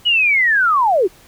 sine linear sweep, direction down, 2960 to 326.3 Hz, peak -11 dBFS, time 0.05-1.08 s, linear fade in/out 20 ms, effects pink hiss -47 dBFS RMS until 1.27 s

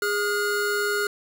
square tone pair together, 412.5 / 1428 Hz, G#4 / F6, -12 / +38 cents, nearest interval octave + major sixth, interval 2150 cents, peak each -26 dBFS, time 0.02-1.07 s, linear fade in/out 2 ms, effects none

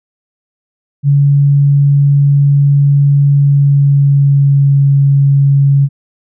sine tone with pitch glide, 141.7 to 139.51 Hz, C#3 to C#3, +38 to +11 cents, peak -5 dBFS, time 1.03-5.89 s, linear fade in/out 50 ms, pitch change -27 cents, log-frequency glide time 3.3-4.81 s, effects none

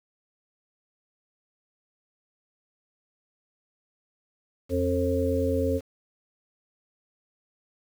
harmonic tone with a mistuned harmonic, 89.1 Hz, F2, 35 cents sharp, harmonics 1 / 3 / 5 / 6, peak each -28 / -28 / -28 / -28 dBFS, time 4.69-5.81 s, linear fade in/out 50 ms, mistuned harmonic 1, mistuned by -69 cents, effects 8-bit

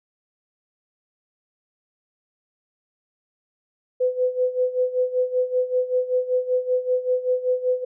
sine tone with tremolo, 504 Hz, B4, 35 cents sharp, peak -16 dBFS, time 4-7.85 s, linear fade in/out 10 ms, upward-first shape sine, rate 5.2 Hz, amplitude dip 80%, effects none

